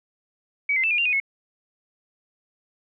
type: tone with pitch steps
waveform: sine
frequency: 2270 / 2072 / 2647 / 2426 / 2779 / 2483 / 2186 Hz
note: C#7 / C7 / E7 / D#7 / F7 / D#7 / C#7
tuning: +41 / -17 / +7 / -44 / -9 / -4 / -25 cents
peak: -19 dBFS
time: 0.69-1.201 s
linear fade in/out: 5 ms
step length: 73 ms
effects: none